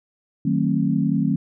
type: chord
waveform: sine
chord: D# diminished seventh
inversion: none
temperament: just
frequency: 155.56 / 186.68 / 224 / 268.8 Hz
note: D#3 / F#3 / A3 / C4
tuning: 0 / +16 / +31 / +47 cents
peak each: -23 dBFS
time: 0.45-1.36 s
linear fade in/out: 5 ms
effects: none